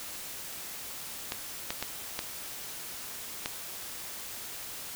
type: clicks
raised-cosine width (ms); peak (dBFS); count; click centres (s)
0.2; -14; 5; 1.321 / 1.705 / 1.826 / 2.191 / 3.459
effects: white hiss -41 dBFS RMS until 4.95 s